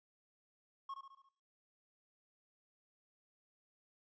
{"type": "tone with echo", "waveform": "triangle", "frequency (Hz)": 1090, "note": "C#6", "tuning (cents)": -29, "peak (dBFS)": -40, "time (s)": [0.89, 0.94], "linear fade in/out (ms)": 5, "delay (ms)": 70, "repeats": 5, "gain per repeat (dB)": -5, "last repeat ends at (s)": 1.29, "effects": ["noise-tail reverb RT60 0.5 s tail -21 dB re dry", "resampled to 16000 Hz"]}